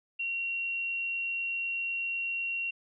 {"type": "tone", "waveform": "sine", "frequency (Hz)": 2744, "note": "F7", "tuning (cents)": -31, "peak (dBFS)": -30, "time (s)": [0.19, 2.71], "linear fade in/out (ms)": 10, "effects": []}